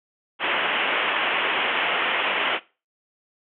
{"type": "low-pass noise", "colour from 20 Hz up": "white", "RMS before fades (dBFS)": -23, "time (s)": [0.39, 2.6], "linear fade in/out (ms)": 50, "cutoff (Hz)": 3200, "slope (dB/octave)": 96, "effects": ["noise-tail reverb RT60 0.3 s tail -19 dB re dry", "high-pass 400 Hz 12 dB/octave"]}